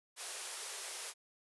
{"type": "band-pass noise", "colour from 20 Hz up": "white", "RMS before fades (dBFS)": -45, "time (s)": [0.16, 1.14], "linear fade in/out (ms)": 50, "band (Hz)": [360, 11000], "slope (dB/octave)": 96, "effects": []}